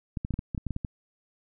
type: clicks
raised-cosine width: 5 ms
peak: -18 dBFS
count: 11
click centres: 0.172 / 0.249 / 0.307 / 0.34 / 0.391 / 0.548 / 0.578 / 0.667 / 0.707 / 0.764 / 0.848 s
effects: none